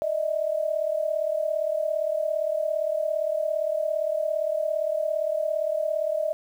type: tone pair together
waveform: sine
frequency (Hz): 602.5 / 640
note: D5 / D#5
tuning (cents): +44 / +49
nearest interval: minor second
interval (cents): 105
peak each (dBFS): -26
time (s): 0.02-6.33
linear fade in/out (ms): 0
effects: 9-bit